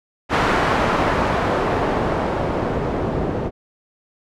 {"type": "noise with low-pass filter sweep", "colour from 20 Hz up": "white", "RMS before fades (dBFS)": -20, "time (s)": [0.29, 3.51], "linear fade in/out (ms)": 50, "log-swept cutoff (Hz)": [1400, 440], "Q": 0.79, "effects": []}